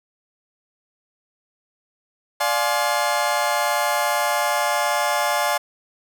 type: chord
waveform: 30% pulse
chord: D half-diminished seventh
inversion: none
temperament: just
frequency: 587.3 / 704.8 / 845.8 / 1057.2 Hz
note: D5 / F5 / Ab5 / C6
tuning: 0 / +16 / +31 / +18 cents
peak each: -22 / -22 / -21 / -24 dBFS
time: 2.4-5.58 s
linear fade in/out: 10 ms
effects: none